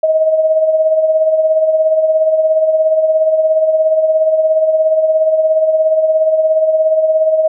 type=tone with tremolo; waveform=sine; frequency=632 Hz; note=D#5; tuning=27 cents sharp; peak=-6 dBFS; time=0.03-7.48 s; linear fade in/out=5 ms; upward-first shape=triangle; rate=17 Hz; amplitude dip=60%; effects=none